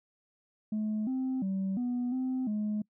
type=tone with pitch steps; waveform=sine; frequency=214.5 / 260.4 / 192.2 / 245.5 / 258 / 211.1 Hz; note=A3 / C4 / G3 / B3 / C4 / G#3; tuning=-44 / -8 / -34 / -10 / -24 / +29 cents; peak=-27 dBFS; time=0.72-2.82 s; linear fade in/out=5 ms; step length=350 ms; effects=noise-tail reverb RT60 0.1 s tail -25 dB re dry + tanh soft clip ceiling -27 dBFS